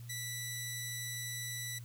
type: tone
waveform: 10% pulse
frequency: 1968 Hz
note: B6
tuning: 7 cents flat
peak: -30 dBFS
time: 0.09-1.79 s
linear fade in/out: 10 ms
effects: added 119 Hz sine -45 dBFS peak until 1.84 s + white hiss -61 dBFS RMS until 1.84 s